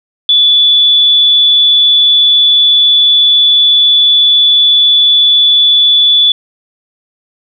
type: tone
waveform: sine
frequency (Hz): 3454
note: A7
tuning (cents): -33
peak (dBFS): -4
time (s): 0.29-6.32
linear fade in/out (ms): 2
effects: none